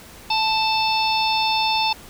harmonic tone with a mistuned harmonic, 880 Hz, A5, in tune, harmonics 1 / 3 / 4 / 5 / 6, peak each -20 / -25 / -26 / -27 / -28 dBFS, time 0.3-1.93 s, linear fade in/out 5 ms, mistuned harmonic 4, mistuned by +39 cents, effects pink hiss -43 dBFS RMS until 2.09 s

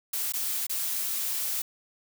blue noise with dropouts, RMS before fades -30 dBFS, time 0.13-1.62 s, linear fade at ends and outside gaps 5 ms, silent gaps 0.323-0.336 / 0.668-0.695 s, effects none

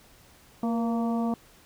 harmonic tone with a mistuned harmonic, 230.5 Hz, A#3, 19 cents flat, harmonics 1 / 2 / 3 / 4 / 5, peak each -25 / -36 / -34 / -39 / -41 dBFS, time 0.63-1.34 s, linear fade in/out 2 ms, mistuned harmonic 2, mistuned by +48 cents, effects pink hiss -56 dBFS RMS until 1.65 s

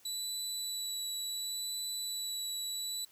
25% pulse tone with vibrato, 3951 Hz, B7, in tune, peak -31 dBFS, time 0.05-3.05 s, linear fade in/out 5 ms, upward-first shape sine, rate 0.7 Hz, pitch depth 10 cents each way, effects white hiss -63 dBFS RMS until 3.11 s

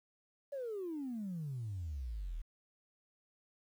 sine exponential sweep, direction down, 579 to 36.38 Hz, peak -37 dBFS, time 0.52-2.42 s, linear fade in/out 10 ms, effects tanh soft clip ceiling -34 dBFS + 11-bit

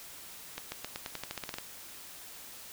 accelerating click train, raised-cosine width 0.2 ms, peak -19 dBFS, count 13, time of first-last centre 0.58-1.585 s, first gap 140 ms, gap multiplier 0.9, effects white hiss -48 dBFS RMS until 2.72 s

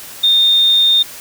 sine tone, 3648 Hz, A#7, 38 cents flat, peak -8 dBFS, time 0.23-1.03 s, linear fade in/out 10 ms, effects white hiss -33 dBFS RMS until 1.2 s

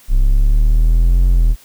triangle exponential two-way sweep, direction up then down, 32.48 to 44.98 to 38.77 Hz, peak -6 dBFS, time 0.08-1.56 s, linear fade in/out 50 ms, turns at 1.26 s, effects white hiss -46 dBFS RMS until 1.64 s

